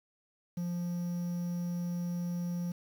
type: tone with quantisation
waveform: triangle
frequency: 174.61 Hz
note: F3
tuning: in tune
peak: -30 dBFS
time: 0.57-2.72 s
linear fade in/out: 5 ms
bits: 9
effects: none